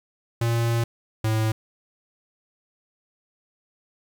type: tone pair in turn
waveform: square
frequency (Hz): 116.54 / 110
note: A#2 / A2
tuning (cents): 0 / 0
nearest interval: minor second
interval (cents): 100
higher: first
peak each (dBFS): -21 / -21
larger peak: neither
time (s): 0.41-0.84 / 1.24-1.52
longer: first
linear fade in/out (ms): 5
effects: 10-bit